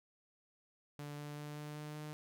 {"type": "tone with pitch steps", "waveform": "sawtooth", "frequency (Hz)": [146.2, 147.22, 148.24, 149.27, 150.31, 151.36], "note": ["D3", "D3", "D3", "D3", "D3", "D#3"], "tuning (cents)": [-7, 5, 17, 29, 41, -47], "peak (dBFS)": -40, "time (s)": [0.99, 2.13], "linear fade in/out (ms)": 0, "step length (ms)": 190, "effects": []}